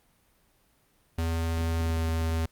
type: tone with pitch glide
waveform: square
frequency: 82.41 to 81.56 Hz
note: E2 to E2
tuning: 0 to -18 cents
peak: -26 dBFS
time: 1.18-2.46 s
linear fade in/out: 5 ms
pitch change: -18 cents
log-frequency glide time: 1.79-1.98 s
type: clicks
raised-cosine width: 3 ms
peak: -31 dBFS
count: 8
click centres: 1.61 / 1.811 / 1.863 / 1.901 / 1.968 / 2.089 / 2.215 / 2.308 s
effects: pink hiss -66 dBFS RMS until 2.51 s + Opus 32 kbps